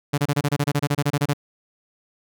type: tone bursts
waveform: sawtooth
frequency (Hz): 144.5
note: D3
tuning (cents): -28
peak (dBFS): -14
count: 16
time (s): 0.13-1.335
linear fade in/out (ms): 10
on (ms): 50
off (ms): 27
effects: none